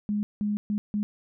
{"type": "tone bursts at uneven times", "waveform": "sine", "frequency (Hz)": 207.8, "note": "G#3", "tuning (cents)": 1, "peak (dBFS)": -24, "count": 4, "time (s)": [[0.09, 0.23], [0.41, 0.57], [0.7, 0.78], [0.94, 1.03]], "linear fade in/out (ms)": 0, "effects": []}